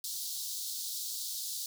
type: high-pass noise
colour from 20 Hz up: pink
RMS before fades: -38 dBFS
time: 0.04-1.66 s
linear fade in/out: 2 ms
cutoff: 3800 Hz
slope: 48 dB/octave
effects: none